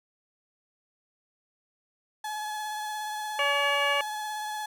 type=tone with vibrato; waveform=35% pulse; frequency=851 Hz; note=G#5; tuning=42 cents sharp; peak=-30 dBFS; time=2.24-4.66 s; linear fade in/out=5 ms; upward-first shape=triangle; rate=17 Hz; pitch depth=23 cents each way
type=harmonic tone; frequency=569 Hz; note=C#5; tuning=45 cents sharp; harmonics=1 / 2 / 3 / 4 / 5; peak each=-30 / -30 / -30 / -30 / -30 dBFS; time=3.39-4.01 s; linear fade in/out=2 ms
effects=none